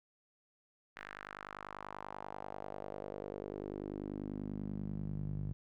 sawtooth tone with band-pass filter sweep, 50.2 Hz, G1, 42 cents sharp, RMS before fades -43 dBFS, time 0.96-5.53 s, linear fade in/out 0 ms, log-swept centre 1800 to 130 Hz, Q 2.5, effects none

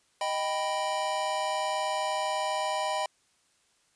square chord, Eb augmented, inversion none, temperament equal, 622.3 / 784 / 987.8 Hz, Eb5 / G5 / B5, 0 / 0 / 0 cents, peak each -33 dBFS, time 0.21-3.06 s, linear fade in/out 2 ms, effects white hiss -68 dBFS RMS until 3.95 s + resampled to 22050 Hz

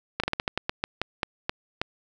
slowing click train, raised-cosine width 0.3 ms, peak -9 dBFS, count 13, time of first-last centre 0.2-1.815 s, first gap 36 ms, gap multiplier 1.22, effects none

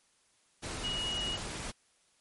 sine tone in noise, 2900 Hz, F#7, 35 cents flat, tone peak -33 dBFS, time 0.83-1.37 s, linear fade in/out 20 ms, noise pink, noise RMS -39 dBFS, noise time 0.62-1.72 s, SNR +3 dB, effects white hiss -69 dBFS RMS until 2.2 s + MP3 48 kbps

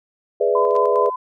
sine chord, E dominant seventh, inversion first, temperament equal, 415.3 / 493.9 / 587.3 / 659.3 Hz, G#4 / B4 / D5 / E5, 0 / 0 / 0 / 0 cents, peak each -19 / -19 / -22 / -24 dBFS, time 0.4-1.1 s, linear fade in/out 10 ms
sine tone with tremolo, 1015 Hz, B5, 47 cents sharp, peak -18 dBFS, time 0.55-1.16 s, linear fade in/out 5 ms, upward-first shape square, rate 4.9 Hz, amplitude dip 45%
clicks, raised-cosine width 0.2 ms, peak -32 / -22 dBFS, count 2, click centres 0.709 / 0.764 s
effects none

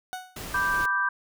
30% pulse tone with exponential decay, 740 Hz, F#5, in tune, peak -27 dBFS, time 0.13-0.44 s, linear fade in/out 0 ms, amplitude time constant 66 ms
pink noise, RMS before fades -37 dBFS, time 0.36-0.86 s, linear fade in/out 5 ms
sine chord, G major, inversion first, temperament equal, 987.8 / 1174.7 / 1568 Hz, B5 / D6 / G6, 0 / 0 / 0 cents, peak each -30 / -29 / -24 dBFS, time 0.54-1.09 s, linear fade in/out 5 ms
effects none

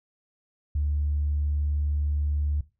sine tone, 73.42 Hz, D2, in tune, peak -22 dBFS, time 0.75-2.61 s, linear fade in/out 5 ms, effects noise-tail reverb RT60 0.3 s tail -19 dB re dry + tanh soft clip ceiling -18 dBFS

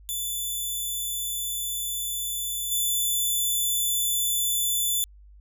5% pulse tone with level steps, 3496 Hz, A7, 12 cents flat, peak -20 / -15 dBFS, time 0.09-5.04 s, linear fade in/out 0 ms, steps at 2.71 s, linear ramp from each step 10 ms, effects added 50 Hz sine -47 dBFS peak until 5.4 s

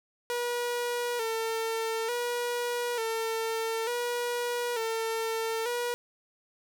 sawtooth tone with vibrato, 466.2 Hz, A#4, in tune, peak -25 dBFS, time 0.3-5.94 s, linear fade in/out 0 ms, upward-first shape square, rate 0.56 Hz, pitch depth 60 cents each way, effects none

